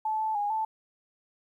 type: tone with pitch steps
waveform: sine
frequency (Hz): 869 / 874 / 822 / 878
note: A5 / A5 / G#5 / A5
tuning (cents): -22 / -12 / -18 / -4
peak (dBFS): -26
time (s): 0.05-0.65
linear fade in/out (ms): 5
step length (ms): 150
effects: 11-bit